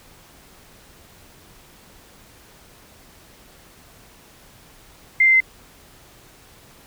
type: tone with pitch steps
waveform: sine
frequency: 2093 / 2080 / 2067 Hz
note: C7 / C7 / C7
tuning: 0 / -11 / -22 cents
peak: -11 dBFS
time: 5.2-5.404 s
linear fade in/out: 5 ms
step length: 68 ms
effects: pink hiss -49 dBFS RMS until 6.86 s